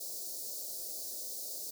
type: band-stop noise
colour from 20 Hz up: white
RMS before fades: -41 dBFS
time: 0-1.71 s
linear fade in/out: 10 ms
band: 660 to 4300 Hz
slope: 48 dB/octave
effects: high-pass 400 Hz 12 dB/octave